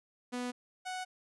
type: tone pair in turn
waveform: sawtooth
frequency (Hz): 246.9 / 739.9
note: B3 / F#5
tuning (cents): 0 / 0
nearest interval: octave + perfect fifth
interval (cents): 1900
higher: second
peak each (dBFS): -31 / -33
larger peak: first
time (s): 0.32-0.52 / 0.85-1.05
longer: neither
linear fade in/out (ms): 20
effects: resampled to 24000 Hz